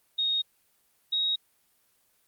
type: tone pair in turn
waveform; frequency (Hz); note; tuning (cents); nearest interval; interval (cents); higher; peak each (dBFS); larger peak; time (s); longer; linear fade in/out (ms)
sine; 3729 / 3783; A#7 / A#7; 0 / +25; unison; 25; second; -24; neither; 0.18-0.42 / 1.12-1.36; neither; 10
effects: white hiss -68 dBFS RMS until 2.27 s + Opus 24 kbps